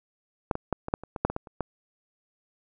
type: clicks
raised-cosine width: 1 ms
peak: -10 / -16 / -11 / -19 / -8 / -26 / -19 / -7 / -18 / -16 / -30 / -14 dBFS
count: 12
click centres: 0.512 / 0.554 / 0.727 / 0.884 / 0.939 / 1.036 / 1.162 / 1.25 / 1.3 / 1.364 / 1.472 / 1.607 s
effects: none